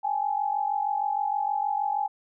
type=tone pair together; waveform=sine; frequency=805 / 851.4 Hz; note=G5 / G#5; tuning=+46 / +43 cents; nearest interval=minor second; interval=97 cents; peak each=-27 dBFS; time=0.03-2.08 s; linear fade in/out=20 ms; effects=none